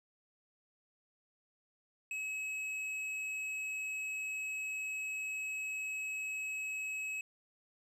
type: tone with hard clipping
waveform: triangle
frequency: 2567 Hz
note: E7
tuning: 47 cents flat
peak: -38 dBFS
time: 2.11-7.21 s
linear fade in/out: 2 ms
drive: 10 dB
effects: none